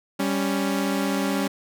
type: tone pair together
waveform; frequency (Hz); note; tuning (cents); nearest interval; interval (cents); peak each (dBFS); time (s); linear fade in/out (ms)
sawtooth; 197.16 / 277.7; G3 / C#4; +10 / +3; tritone; 593; -21; 0.19-1.48; 10
effects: none